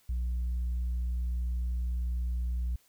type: tone with tanh clipping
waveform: sine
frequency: 60.7 Hz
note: B1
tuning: 29 cents flat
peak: -29 dBFS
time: 0.09-2.76 s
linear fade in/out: 5 ms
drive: 1 dB
effects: white hiss -66 dBFS RMS until 2.88 s